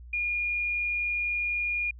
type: tone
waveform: sine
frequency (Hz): 2428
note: D#7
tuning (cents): -43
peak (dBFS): -26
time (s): 0.13-1.91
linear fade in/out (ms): 5
effects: added 60 Hz sine -43 dBFS peak until 1.99 s